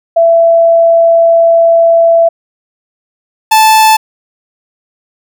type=tone pair in turn; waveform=sine / 45% pulse; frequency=668 / 875.1 Hz; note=E5 / A5; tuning=+23 / -10 cents; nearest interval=perfect fourth; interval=467 cents; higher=second; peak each=-3 dBFS; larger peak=neither; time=0.16-2.29 / 3.51-3.97 s; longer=first; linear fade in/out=10 ms; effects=none